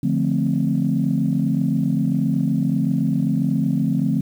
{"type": "chord", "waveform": "sine", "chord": "D minor seventh", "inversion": "none", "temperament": "equal", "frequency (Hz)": [146.83, 174.61, 220, 261.6], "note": ["D3", "F3", "A3", "C4"], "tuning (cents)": [0, 0, 0, 0], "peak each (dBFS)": -22, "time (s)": [0.03, 4.21], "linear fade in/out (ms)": 5, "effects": ["tanh soft clip ceiling -8 dBFS", "8-bit"]}